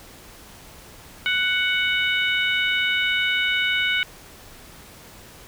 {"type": "harmonic tone", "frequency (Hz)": 742, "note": "F#5", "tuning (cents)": 5, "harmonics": [2, 3, 4, 5], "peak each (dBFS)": [-24, -23, -25, -30], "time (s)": [1.26, 4.03], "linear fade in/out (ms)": 0, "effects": ["pink hiss -45 dBFS RMS until 5.47 s"]}